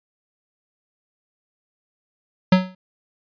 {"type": "tone with exponential decay", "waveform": "square", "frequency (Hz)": 185.3, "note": "F#3", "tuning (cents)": 3, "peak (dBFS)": -8, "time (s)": [2.52, 2.75], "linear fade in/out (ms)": 5, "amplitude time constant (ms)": 48, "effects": ["resampled to 11025 Hz"]}